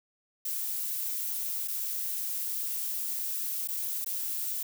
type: noise with dropouts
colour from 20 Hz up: violet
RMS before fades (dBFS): -33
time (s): 0.45-4.63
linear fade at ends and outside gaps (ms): 5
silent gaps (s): 1.676-1.682 / 3.676-3.685 / 4.046-4.061
effects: none